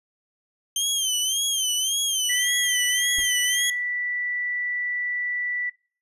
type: tone with vibrato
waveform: 20% pulse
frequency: 3136 Hz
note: G7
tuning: in tune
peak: -16 dBFS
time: 0.76-3.7 s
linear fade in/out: 2 ms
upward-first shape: sine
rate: 1.8 Hz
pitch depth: 100 cents each way
type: tone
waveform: sine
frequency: 1965 Hz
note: B6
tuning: 9 cents flat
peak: -24 dBFS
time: 2.29-5.7 s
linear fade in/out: 10 ms
type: noise with exponential decay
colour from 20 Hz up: brown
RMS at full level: -32 dBFS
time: 3.18-3.31 s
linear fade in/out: 5 ms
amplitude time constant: 28 ms
effects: noise-tail reverb RT60 0.4 s tail -21 dB re dry + resampled to 32000 Hz